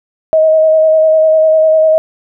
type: tone with vibrato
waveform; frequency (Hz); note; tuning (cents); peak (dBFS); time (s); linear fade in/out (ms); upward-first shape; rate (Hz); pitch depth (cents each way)
sine; 632; D#5; +27; -5; 0.33-1.98; 0; square; 10; 15
effects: none